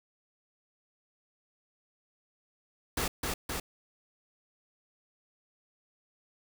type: noise with echo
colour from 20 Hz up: pink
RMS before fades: -31 dBFS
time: 2.97-3.08 s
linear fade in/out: 5 ms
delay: 260 ms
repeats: 2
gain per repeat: -2 dB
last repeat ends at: 3.6 s
effects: none